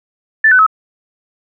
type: tone with pitch steps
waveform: sine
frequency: 1760 / 1505.8 / 1288.4 Hz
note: A6 / F#6 / E6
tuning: 0 / +30 / -40 cents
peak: -5 dBFS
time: 0.44-0.665 s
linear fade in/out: 5 ms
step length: 75 ms
effects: none